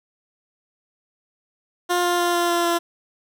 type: tone with pitch steps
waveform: 15% pulse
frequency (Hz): 353.9 / 351.5 / 349 / 346.6 / 344.2 / 341.8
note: F4 / F4 / F4 / F4 / F4 / F4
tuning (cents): +23 / +11 / -1 / -13 / -25 / -37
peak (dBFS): -12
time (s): 1.89-2.79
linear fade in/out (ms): 20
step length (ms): 150
effects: none